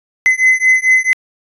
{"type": "beating tone pair", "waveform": "triangle", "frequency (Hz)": [2036, 2040.5], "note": ["C7", "C7"], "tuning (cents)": [-48, -44], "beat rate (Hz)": 4.5, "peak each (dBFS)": -10, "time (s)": [0.26, 1.13], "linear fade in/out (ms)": 0, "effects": ["resampled to 24000 Hz"]}